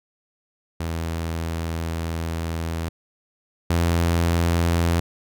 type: tone pair in turn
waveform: sawtooth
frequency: 82.41 / 84.68 Hz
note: E2 / E2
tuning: 0 / +47 cents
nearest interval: unison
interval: 47 cents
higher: second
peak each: -21 / -14 dBFS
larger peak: second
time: 0.8-2.89 / 3.7-5 s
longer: first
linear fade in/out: 5 ms
effects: none